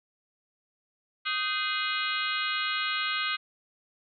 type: harmonic tone with a mistuned harmonic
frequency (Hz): 415.3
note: G#4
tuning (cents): 0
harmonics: 3 / 4 / 5 / 6 / 7 / 8 / 9 / 10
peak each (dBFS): -33 / -34 / -35 / -36 / -36 / -37 / -38 / -38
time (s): 1.25-3.37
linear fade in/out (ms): 20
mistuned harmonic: 4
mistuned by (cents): -130
effects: none